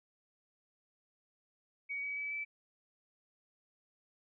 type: tone with pitch steps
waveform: sine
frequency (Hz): 2254 / 2274 / 2293 / 2313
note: C#7 / C#7 / D7 / D7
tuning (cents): +28 / +44 / -42 / -27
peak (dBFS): -36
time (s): 1.89-2.45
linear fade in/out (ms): 20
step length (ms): 140
effects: none